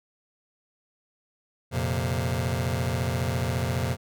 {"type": "chord", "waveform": "sawtooth", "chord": "F suspended fourth", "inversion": "none", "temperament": "just", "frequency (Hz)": [87.31, 116.41, 130.96], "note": ["F2", "Bb2", "C3"], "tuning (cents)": [0, -2, 2], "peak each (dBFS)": -25, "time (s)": [1.71, 3.97], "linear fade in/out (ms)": 50, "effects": []}